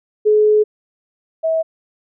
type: tone pair in turn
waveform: sine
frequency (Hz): 425 / 646.2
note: G#4 / E5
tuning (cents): +40 / -35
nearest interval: perfect fifth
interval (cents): 725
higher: second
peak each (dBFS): -9 / -14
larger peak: first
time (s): 0.25-0.64 / 1.43-1.63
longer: first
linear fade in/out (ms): 20
effects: none